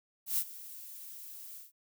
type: noise with ADSR envelope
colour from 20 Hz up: violet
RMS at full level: -29 dBFS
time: 0.26-1.72 s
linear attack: 120 ms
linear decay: 59 ms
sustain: -18 dB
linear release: 150 ms
effects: none